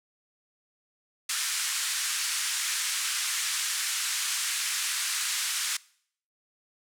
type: band-pass noise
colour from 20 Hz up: white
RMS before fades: -30 dBFS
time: 1.29-5.77 s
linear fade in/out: 5 ms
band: 1300 to 9700 Hz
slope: 24 dB/octave
effects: noise-tail reverb RT60 0.6 s tail -22 dB re dry